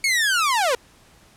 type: linear sweep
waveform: sawtooth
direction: down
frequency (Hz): 2233 to 460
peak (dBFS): -14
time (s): 0.04-0.75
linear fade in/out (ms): 2
effects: pink hiss -53 dBFS RMS until 1.36 s + low-pass 11000 Hz 12 dB/octave